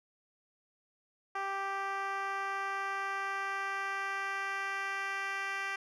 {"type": "tone with band-pass filter sweep", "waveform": "10% pulse", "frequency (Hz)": 392, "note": "G4", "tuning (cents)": 0, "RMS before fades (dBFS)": -36, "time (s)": [1.35, 5.76], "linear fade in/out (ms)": 5, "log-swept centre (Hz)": [1000, 2000], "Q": 1.2, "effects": []}